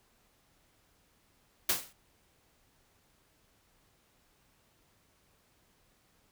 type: noise with exponential decay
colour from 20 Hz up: white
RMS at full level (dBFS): -24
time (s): 1.69-1.93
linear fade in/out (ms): 5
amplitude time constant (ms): 51
effects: pink hiss -69 dBFS RMS until 6.31 s